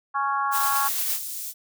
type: harmonic tone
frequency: 277.2 Hz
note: C#4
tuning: in tune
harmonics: 3 / 4 / 5 / 6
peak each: -28 / -24 / -30 / -35 dBFS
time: 0.14-0.89 s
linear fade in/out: 20 ms
type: noise with tremolo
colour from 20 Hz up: blue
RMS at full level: -25 dBFS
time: 0.51-1.2 s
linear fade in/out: 50 ms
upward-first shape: triangle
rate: 8.7 Hz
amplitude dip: 30%
type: high-pass noise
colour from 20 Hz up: white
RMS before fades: -33 dBFS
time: 1.04-1.54 s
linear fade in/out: 50 ms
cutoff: 6000 Hz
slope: 12 dB/octave
effects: none